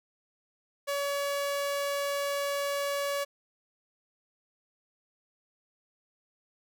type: tone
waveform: sawtooth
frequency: 566 Hz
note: C#5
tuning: 36 cents sharp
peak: -25 dBFS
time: 0.87-3.25 s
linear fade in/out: 20 ms
effects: none